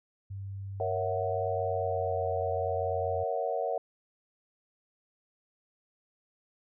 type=tone with pitch glide; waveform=sine; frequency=98 to 90.91 Hz; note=G2 to F#2; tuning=0 to -30 cents; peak=-36 dBFS; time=0.3-3.24 s; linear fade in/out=10 ms; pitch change=-130 cents; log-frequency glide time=1.48-2.26 s
type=chord; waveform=sine; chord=F# dominant seventh; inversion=first; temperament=equal; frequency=466.2 / 554.4 / 659.3 / 740 Hz; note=A#4 / C#5 / E5 / F#5; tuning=0 / 0 / 0 / 0 cents; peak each=-34 dBFS; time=0.8-3.78 s; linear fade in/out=2 ms
effects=none